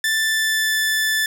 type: tone with pitch glide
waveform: sawtooth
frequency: 1766 to 1752.8 Hz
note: A6 to A6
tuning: +6 to -7 cents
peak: -14 dBFS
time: 0.04-1.26 s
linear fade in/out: 2 ms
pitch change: -13 cents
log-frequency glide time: 0.21-0.81 s
effects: none